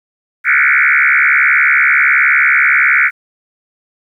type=tone with frequency modulation; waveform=sine; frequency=1851 Hz; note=A#6; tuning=13 cents flat; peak=-7 dBFS; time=0.44-3.11 s; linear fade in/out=50 ms; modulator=70.7 Hz; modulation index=6.5; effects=8-bit